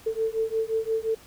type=beating tone pair; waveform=sine; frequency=442.6 / 448.3 Hz; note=A4 / A4; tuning=+10 / +32 cents; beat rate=5.7 Hz; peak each=-27 dBFS; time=0.06-1.15 s; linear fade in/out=10 ms; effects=pink hiss -51 dBFS RMS until 1.26 s